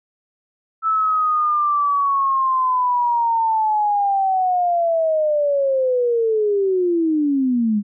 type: linear sweep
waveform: sine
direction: down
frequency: 1318.5 to 200 Hz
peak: -15 dBFS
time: 0.82-7.83 s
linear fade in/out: 50 ms
effects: none